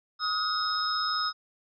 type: tone cluster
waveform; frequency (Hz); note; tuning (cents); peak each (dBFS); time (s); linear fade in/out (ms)
sine; 1263 / 1439 / 3770 / 5140; D#6 / F#6 / A#7 / E8; +26 / -49 / +19 / -45; -29 / -36 / -37 / -30; 0.19-1.33; 50
effects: none